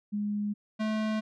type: tone pair in turn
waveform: sine / square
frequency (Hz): 207 / 216.7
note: G#3 / A3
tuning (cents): -5 / -26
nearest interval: minor second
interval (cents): 79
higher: second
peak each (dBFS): -28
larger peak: neither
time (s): 0.12-0.54 / 0.79-1.21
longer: neither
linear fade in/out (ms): 20
effects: low-pass 4000 Hz 12 dB/octave